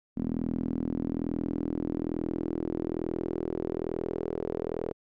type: tone with band-pass filter sweep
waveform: sawtooth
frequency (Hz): 41.14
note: E1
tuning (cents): -3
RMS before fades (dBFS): -32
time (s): 0.16-4.93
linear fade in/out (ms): 20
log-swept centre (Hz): 240 to 440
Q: 3.8
effects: none